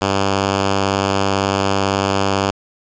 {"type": "tone", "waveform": "5% pulse", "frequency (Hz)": 98, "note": "G2", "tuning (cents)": 0, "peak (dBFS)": -4, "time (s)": [0.01, 2.51], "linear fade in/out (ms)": 10, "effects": ["resampled to 16000 Hz", "7-bit"]}